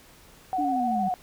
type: tone with vibrato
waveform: sine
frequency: 740 Hz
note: F#5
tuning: in tune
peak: -24 dBFS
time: 0.53-1.14 s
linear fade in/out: 0 ms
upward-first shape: square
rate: 13 Hz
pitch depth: 31 cents each way
type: linear sweep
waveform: sine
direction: down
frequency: 300.4 to 187.1 Hz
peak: -27 dBFS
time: 0.58-1.09 s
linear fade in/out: 10 ms
effects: pink hiss -53 dBFS RMS until 1.22 s